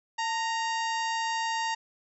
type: harmonic tone with a mistuned harmonic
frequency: 932.3 Hz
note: A#5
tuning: in tune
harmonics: 1 / 2 / 3 / 4 / 5 / 6 / 7 / 8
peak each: -29 / -34 / -38 / -43 / -41 / -44 / -45 / -46 dBFS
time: 0.18-1.75 s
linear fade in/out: 10 ms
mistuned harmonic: 1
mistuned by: -58 cents
effects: none